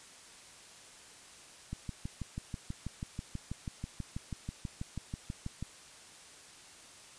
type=click train; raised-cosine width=5 ms; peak=-25 dBFS; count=25; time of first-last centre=1.73-5.626 s; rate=6.16 Hz; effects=white hiss -54 dBFS RMS until 7.18 s + resampled to 22050 Hz